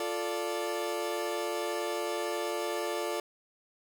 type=chord; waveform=30% pulse; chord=D minor; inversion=first; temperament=equal; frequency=349.2 / 440 / 587.3 Hz; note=F4 / A4 / D5; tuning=0 / 0 / 0 cents; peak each=-33 dBFS; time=0-3.2 s; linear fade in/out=2 ms; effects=none